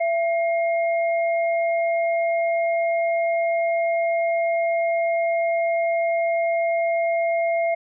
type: tone pair together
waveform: sine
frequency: 672.1 / 2136 Hz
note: E5 / C7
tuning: +33 / +35 cents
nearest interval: octave + minor sixth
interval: 2002 cents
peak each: -19 / -29 dBFS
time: 0-7.75 s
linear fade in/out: 10 ms
effects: none

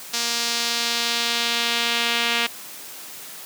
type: tone with band-pass filter sweep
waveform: sawtooth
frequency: 234.9 Hz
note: A#3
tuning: 13 cents sharp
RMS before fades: -23 dBFS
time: 0.13-2.47 s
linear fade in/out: 10 ms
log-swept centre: 5300 to 2900 Hz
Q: 1.6
effects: white hiss -38 dBFS RMS until 3.45 s + high-pass 150 Hz 12 dB/octave

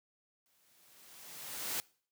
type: noise with exponential growth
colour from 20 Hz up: white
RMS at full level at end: -35 dBFS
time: 0.46-1.8 s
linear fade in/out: 0 ms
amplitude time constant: 290 ms
effects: noise-tail reverb RT60 0.5 s tail -24 dB re dry + high-pass 100 Hz 12 dB/octave

